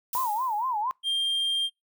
violet noise with exponential decay, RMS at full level -30 dBFS, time 0.13-0.82 s, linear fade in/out 2 ms, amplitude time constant 150 ms
sine tone with vibrato, 932.3 Hz, A#5, in tune, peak -25 dBFS, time 0.15-0.91 s, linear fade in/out 0 ms, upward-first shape sine, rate 4.3 Hz, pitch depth 210 cents each way
triangle tone, 3193 Hz, G7, 31 cents sharp, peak -22 dBFS, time 1.03-1.7 s, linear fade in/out 50 ms
effects noise-tail reverb RT60 0.2 s tail -25 dB re dry

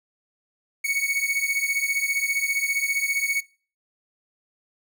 45% pulse beating tone pair, 2217 / 2232 Hz, C#7 / C#7, 0 / +11 cents, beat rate 15 Hz, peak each -25 dBFS, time 0.84-3.41 s, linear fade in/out 10 ms, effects noise-tail reverb RT60 0.4 s tail -22 dB re dry

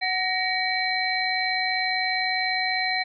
sine tone cluster, 744 / 1878 / 2276 / 4079 Hz, F#5 / A#6 / C#7 / C8, +9 / +12 / +45 / -45 cents, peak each -28 dBFS, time 0.01-3.04 s, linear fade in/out 20 ms, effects none

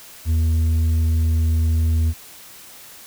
sine tone with tanh clipping, 80.8 Hz, E2, 34 cents flat, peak -16 dBFS, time 0.25-2.14 s, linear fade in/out 50 ms, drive 5 dB, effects white hiss -42 dBFS RMS until 3.06 s

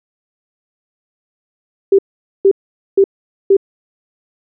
sine tone bursts, 392 Hz, G4, in tune, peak -5 dBFS, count 4, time 1.92-3.568 s, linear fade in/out 5 ms, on 67 ms, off 460 ms, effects none

